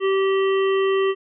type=harmonic tone; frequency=387.3 Hz; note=G4; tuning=21 cents flat; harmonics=1 / 3 / 5 / 7 / 8; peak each=-17 / -27 / -31 / -34 / -35 dBFS; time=0-1.15 s; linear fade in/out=50 ms; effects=none

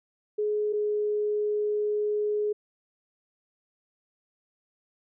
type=tone pair in turn; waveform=sine; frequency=420.9 / 419.3 Hz; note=G#4 / G#4; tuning=+23 / +17 cents; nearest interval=unison; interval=6 cents; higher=first; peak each=-24 dBFS; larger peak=neither; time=0.38-0.73 / 0.73-2.53 s; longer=second; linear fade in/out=10 ms; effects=none

